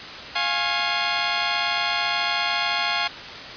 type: chord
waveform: 10% pulse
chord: Db major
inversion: first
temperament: equal with one note detuned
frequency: 698.5 / 830.6 / 1084.7 Hz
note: F5 / Ab5 / Db6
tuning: 0 / 0 / -38 cents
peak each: -17 dBFS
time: 0.35-3.08 s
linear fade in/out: 10 ms
effects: white hiss -35 dBFS RMS until 3.56 s + resampled to 11025 Hz